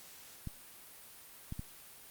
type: clicks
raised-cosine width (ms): 5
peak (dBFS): -27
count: 3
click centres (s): 0.473 / 1.524 / 1.594
effects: white hiss -54 dBFS RMS until 2.1 s + Opus 48 kbps